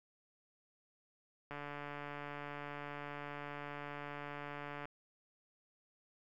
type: click train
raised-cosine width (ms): 0.5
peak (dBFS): -30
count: 486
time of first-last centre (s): 1.51-4.855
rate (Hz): 145
effects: 12-bit